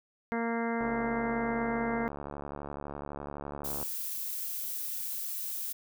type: harmonic tone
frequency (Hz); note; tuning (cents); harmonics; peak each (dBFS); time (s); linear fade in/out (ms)
231.4; A#3; -13; 1 / 2 / 3 / 4 / 5 / 6 / 7 / 8 / 9; -32 / -35 / -38 / -39 / -44 / -43 / -42 / -47 / -42; 0.32-2.08; 0
type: click train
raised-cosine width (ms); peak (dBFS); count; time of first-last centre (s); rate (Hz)
1; -25; 218; 0.81-3.828; 71.9
type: noise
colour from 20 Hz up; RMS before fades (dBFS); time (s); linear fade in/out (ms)
violet; -36; 3.64-5.73; 10
effects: none